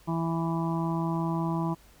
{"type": "harmonic tone", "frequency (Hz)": 165.3, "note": "E3", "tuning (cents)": 5, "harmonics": [1, 2, 4, 5, 6, 7], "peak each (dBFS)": [-28, -32, -39, -39, -35, -43], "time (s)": [0.07, 1.75], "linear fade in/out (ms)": 20, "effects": ["added 50 Hz sine -58 dBFS peak until 2 s", "pink hiss -58 dBFS RMS until 2 s"]}